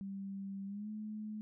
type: tone with pitch glide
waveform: sine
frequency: 196 to 213.7 Hz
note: G3 to G#3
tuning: 0 to +50 cents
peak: -40 dBFS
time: 0.01-1.41 s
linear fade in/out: 0 ms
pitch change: +150 cents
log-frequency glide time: 0.66-0.89 s
effects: none